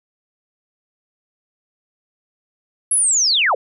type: linear sweep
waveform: sine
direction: down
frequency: 11070 to 416.5 Hz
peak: -13 dBFS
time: 2.91-3.55 s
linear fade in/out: 5 ms
effects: none